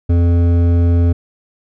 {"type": "tone with hard clipping", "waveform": "sine", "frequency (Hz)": 85.9, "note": "F2", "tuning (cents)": -28, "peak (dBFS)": -11, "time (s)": [0.09, 1.13], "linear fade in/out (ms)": 10, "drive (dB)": 11, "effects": []}